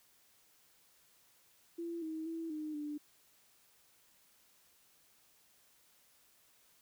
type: tone with pitch steps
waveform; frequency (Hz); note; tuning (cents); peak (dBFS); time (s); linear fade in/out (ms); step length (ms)
sine; 338.1 / 317.5 / 328.4 / 306.7 / 296.4; E4 / D#4 / E4 / D#4 / D4; +44 / +35 / -6 / -25 / +16; -38; 1.78-2.98; 10; 240
effects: white hiss -68 dBFS RMS until 6.81 s